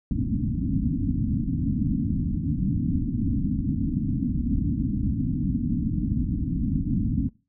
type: low-pass noise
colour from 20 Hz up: white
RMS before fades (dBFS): -25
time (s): 0.11-7.29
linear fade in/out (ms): 2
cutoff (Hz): 290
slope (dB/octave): 96
effects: noise-tail reverb RT60 0.3 s tail -21 dB re dry